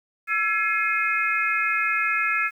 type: tone cluster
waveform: sine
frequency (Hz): 1337 / 1690 / 2141 / 2515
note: E6 / G#6 / C7 / D#7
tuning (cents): +24 / +30 / +39 / +18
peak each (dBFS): -26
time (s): 0.27-2.51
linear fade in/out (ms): 50
effects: 9-bit